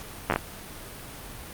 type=slowing click train; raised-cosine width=0.5 ms; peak=-8 dBFS; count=5; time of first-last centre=0.3-0.36 s; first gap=10 ms; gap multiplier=1.28; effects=pink hiss -41 dBFS RMS until 1.53 s + Opus 48 kbps